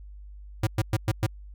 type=tone bursts; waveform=square; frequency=108.2 Hz; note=A2; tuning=29 cents flat; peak=-21 dBFS; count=5; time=0.63-1.265 s; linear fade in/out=5 ms; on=39 ms; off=110 ms; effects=added 50 Hz sine -41 dBFS peak until 1.54 s